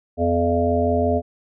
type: harmonic tone with a mistuned harmonic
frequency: 85.7 Hz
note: F2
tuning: 32 cents flat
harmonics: 1 / 3 / 5 / 7 / 8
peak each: -23 / -23 / -23 / -23 / -23 dBFS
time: 0.17-1.22 s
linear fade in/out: 50 ms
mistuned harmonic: 3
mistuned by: -35 cents
effects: none